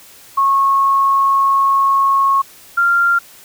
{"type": "tone pair in turn", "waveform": "sine", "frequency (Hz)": [1095, 1388.7], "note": ["C#6", "F6"], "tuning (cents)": [-22, -10], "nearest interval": "major third", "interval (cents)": 412, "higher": "second", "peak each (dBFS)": -10, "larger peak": "neither", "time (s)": [[0.37, 2.42], [2.77, 3.19]], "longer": "first", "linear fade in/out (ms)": 10, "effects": ["white hiss -42 dBFS RMS until 3.44 s"]}